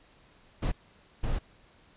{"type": "noise bursts at uneven times", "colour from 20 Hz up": "brown", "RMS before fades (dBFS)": -28, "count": 2, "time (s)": [[0.62, 0.72], [1.23, 1.39]], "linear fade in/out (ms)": 10, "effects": ["pink hiss -60 dBFS RMS until 1.96 s", "resampled to 8000 Hz"]}